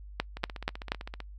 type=two click trains; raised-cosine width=0.3 ms; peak=-23 / -11 dBFS; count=14 / 4; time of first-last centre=0.37-1.203 / 0.2-0.919 s; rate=15.6 / 4.17 Hz; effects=noise-tail reverb RT60 0.1 s tail -26 dB re dry + added 50 Hz sine -43 dBFS peak until 1.38 s